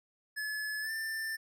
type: tone with pitch glide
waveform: square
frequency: 1715 to 1780.6 Hz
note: A6 to A6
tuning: -45 to +20 cents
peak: -35 dBFS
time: 0.36-1.37 s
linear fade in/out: 20 ms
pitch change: +65 cents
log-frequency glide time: 0.81-0.91 s
effects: none